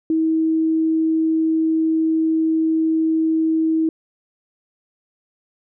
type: tone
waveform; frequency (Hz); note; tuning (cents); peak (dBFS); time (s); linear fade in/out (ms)
sine; 320.5; E4; -49; -15; 0.1-3.89; 2
effects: none

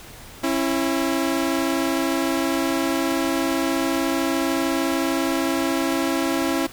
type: tone pair together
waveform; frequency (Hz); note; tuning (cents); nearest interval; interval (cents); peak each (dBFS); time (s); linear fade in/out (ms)
sawtooth; 272.2 / 331.9; C#4 / E4; -31 / +12; minor third; 343; -19; 0.43-6.67; 10
effects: pink hiss -42 dBFS RMS until 6.72 s

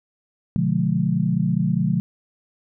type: chord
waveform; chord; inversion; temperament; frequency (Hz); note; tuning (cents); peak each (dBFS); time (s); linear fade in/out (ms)
sine; B diminished seventh; none; just; 123.47 / 148.16 / 177.8 / 213.4; B2 / D3 / F3 / Ab3; 0 / +16 / +31 / +47; -26 / -23 / -21 / -25; 0.56-2; 0
effects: none

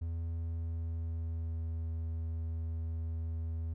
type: tone with pitch glide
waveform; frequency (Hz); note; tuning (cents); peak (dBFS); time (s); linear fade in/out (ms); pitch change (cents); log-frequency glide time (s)
triangle; 83 to 81.57; E2 to E2; +12 to -18; -32; 0.01-3.74; 10; -30; 0.18-1.87
effects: none

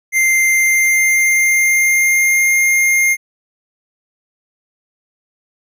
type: tone with pitch glide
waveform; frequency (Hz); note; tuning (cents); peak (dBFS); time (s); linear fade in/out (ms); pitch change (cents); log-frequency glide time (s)
square; 2093 to 2120; C7 to C7; 0 to +22; -11; 0.12-3.17; 50; +22; 0.49-2.56
effects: none

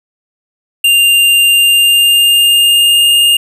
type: tone with pitch glide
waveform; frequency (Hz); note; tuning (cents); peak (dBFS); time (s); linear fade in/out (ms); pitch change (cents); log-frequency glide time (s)
square; 2794 to 2826; F7 to F7; 0 to +20; -6; 0.84-3.37; 5; +20; 1.47-3.09
effects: none

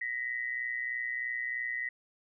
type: tone pair together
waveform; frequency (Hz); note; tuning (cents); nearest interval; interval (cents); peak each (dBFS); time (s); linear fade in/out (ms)
sine; 1876.9 / 2000; A#6 / B6; +11 / +21; minor second; 110; -35 / -35; 0.01-1.89; 5
effects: none

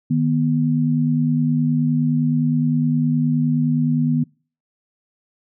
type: tone pair together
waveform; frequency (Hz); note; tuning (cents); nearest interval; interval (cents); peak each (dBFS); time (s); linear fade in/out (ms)
sine; 154.33 / 244; D#3 / B3; -14 / -21; minor sixth; 793; -18; 0.1-4.24; 10
effects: noise-tail reverb RT60 0.4 s tail -26 dB re dry

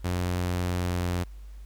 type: tone with pitch glide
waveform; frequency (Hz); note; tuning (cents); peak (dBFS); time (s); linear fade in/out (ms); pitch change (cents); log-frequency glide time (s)
sawtooth; 89.4 to 88.53; F2 to F2; +41 to +24; -22; 0.04-1.24; 10; -17; 0.78-1
effects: added 50 Hz sine -40 dBFS peak until 1.65 s + pink hiss -62 dBFS RMS until 1.65 s

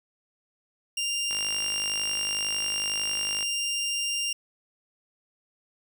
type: tone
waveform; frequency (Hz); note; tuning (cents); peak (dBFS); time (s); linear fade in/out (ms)
20% pulse; 2794; F7; 0; -22; 0.97-4.33; 5
type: click train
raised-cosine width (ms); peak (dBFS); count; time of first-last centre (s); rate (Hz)
0.3; -22; 109; 1.31-3.428; 51
effects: none

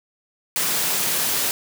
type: high-pass noise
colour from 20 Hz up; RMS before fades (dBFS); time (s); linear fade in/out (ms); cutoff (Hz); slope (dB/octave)
white; -22; 0.56-1.51; 0; 110; 24
effects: none

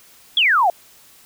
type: exponential sweep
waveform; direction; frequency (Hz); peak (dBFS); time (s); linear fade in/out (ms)
sine; down; 3500 to 656; -12; 0.37-0.7; 2
effects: white hiss -49 dBFS RMS until 1.25 s

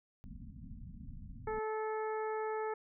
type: low-pass noise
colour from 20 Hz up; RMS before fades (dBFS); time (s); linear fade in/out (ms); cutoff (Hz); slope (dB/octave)
pink; -48; 0.24-1.59; 0; 260; 96
type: harmonic tone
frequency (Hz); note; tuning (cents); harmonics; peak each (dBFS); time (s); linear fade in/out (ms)
435; A4; -20; 1 / 2 / 3 / 4 / 5; -36 / -40 / -45 / -49 / -53; 1.47-2.74; 5
effects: none

